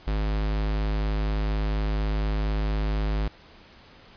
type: tone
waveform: square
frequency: 52.1 Hz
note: G#1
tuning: 6 cents sharp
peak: -24 dBFS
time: 0.07-3.28 s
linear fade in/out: 5 ms
effects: pink hiss -51 dBFS RMS until 4.16 s + resampled to 11025 Hz